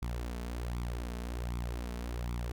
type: tone with flanger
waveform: sawtooth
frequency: 59.6 Hz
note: A#1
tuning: 39 cents sharp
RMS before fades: -37 dBFS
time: 0.02-2.52 s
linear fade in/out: 5 ms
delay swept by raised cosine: 0.85 to 4.65 ms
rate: 1.3 Hz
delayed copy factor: +0.65
effects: none